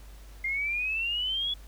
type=exponential sweep; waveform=sine; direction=up; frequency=2100 to 3413 Hz; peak=-27 dBFS; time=0.44-1.54 s; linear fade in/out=5 ms; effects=added 50 Hz sine -45 dBFS peak until 1.67 s + pink hiss -56 dBFS RMS until 1.67 s